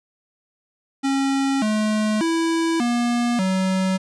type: tone with pitch steps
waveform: square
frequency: 272.6 / 214.2 / 329.6 / 239.3 / 188.6 Hz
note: C#4 / A3 / E4 / A#3 / F#3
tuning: -29 / -46 / 0 / +46 / +33 cents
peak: -19 dBFS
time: 1.03-3.98 s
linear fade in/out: 20 ms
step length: 590 ms
effects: resampled to 22050 Hz